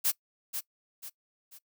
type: noise with echo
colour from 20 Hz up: blue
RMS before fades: -26 dBFS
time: 0.04-0.12 s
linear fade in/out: 20 ms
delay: 490 ms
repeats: 3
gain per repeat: -8 dB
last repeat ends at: 1.59 s
effects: noise-tail reverb RT60 0.1 s tail -21 dB re dry